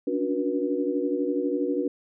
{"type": "tone cluster", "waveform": "sine", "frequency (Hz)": [281, 293.2, 364.5, 482.5], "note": ["C#4", "D4", "F#4", "B4"], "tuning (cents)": [24, -3, -26, -40], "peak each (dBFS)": -29, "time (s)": [0.07, 1.88], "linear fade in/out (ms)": 5, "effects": []}